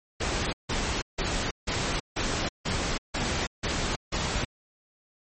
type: noise bursts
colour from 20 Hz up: pink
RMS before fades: -28 dBFS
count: 9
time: 0.2-4.45 s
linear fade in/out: 10 ms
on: 330 ms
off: 160 ms
effects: low-pass 9000 Hz 12 dB/octave + MP3 32 kbps